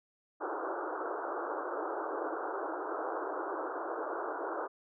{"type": "band-pass noise", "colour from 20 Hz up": "pink", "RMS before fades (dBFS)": -37, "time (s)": [0.4, 4.68], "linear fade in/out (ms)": 20, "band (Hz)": [310, 1500], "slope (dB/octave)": 96, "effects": []}